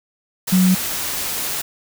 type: tone in noise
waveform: sine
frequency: 185 Hz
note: F#3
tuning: in tune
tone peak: -11 dBFS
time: 0.52-0.75 s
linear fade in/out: 10 ms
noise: white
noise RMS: -24 dBFS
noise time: 0.47-1.62 s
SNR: +10 dB
effects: none